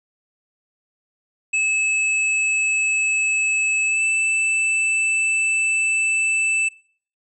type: tone with pitch glide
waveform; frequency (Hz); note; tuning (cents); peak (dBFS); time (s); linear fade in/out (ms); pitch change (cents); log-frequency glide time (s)
square; 2600 to 2641; E7 to E7; -24 to +3; -18; 1.53-6.69; 10; +27; 3.86-4.02
effects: noise-tail reverb RT60 0.5 s tail -22 dB re dry + resampled to 22050 Hz